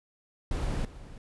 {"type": "noise with echo", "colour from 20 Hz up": "brown", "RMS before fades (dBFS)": -30, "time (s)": [0.51, 0.85], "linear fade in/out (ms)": 2, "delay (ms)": 330, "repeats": 1, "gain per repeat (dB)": -15, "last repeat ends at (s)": 1.18, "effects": ["resampled to 24000 Hz"]}